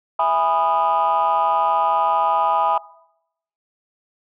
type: chord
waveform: sine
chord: E major seventh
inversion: none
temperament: just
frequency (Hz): 659.3 / 824.1 / 988.9 / 1236.1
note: E5 / G#5 / B5 / D#6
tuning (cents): 0 / -14 / +2 / -12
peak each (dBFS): -22 / -19 / -19 / -21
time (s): 0.19-2.78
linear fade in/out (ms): 5
effects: noise-tail reverb RT60 0.8 s tail -21 dB re dry + tanh soft clip ceiling -9 dBFS